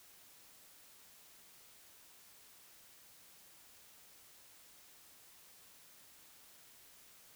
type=silence; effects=white hiss -61 dBFS RMS until 7.35 s